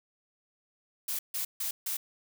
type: noise bursts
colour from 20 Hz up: blue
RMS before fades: -33 dBFS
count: 4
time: 1.08-1.97 s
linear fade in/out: 5 ms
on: 110 ms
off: 150 ms
effects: none